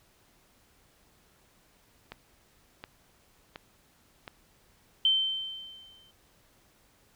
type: click train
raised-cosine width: 0.3 ms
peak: -24 dBFS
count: 4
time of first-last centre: 2.12-4.278 s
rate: 1.39 Hz
type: tone with exponential decay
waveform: sine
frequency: 3100 Hz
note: G7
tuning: 20 cents flat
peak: -19 dBFS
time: 5.05-6.11 s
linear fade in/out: 2 ms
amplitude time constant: 230 ms
effects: pink hiss -64 dBFS RMS until 7.15 s